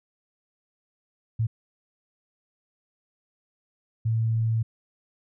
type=tone bursts at uneven times; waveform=sine; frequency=112.8 Hz; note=A2; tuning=44 cents sharp; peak=-21 dBFS; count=2; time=1.39-1.47 / 4.05-4.63 s; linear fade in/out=10 ms; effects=none